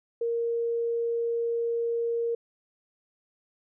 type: tone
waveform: sine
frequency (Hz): 466.2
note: A#4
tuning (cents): 0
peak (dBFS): -25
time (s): 0.21-2.35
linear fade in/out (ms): 5
effects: none